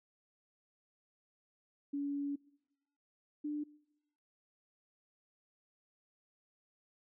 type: tone pair in turn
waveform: sine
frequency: 283.9 / 296.9 Hz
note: C#4 / D4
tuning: +41 / +19 cents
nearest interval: minor second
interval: 78 cents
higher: second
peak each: -34 / -35 dBFS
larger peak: first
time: 1.93-2.36 / 3.44-3.64 s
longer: first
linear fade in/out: 10 ms
effects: noise-tail reverb RT60 0.9 s tail -23 dB re dry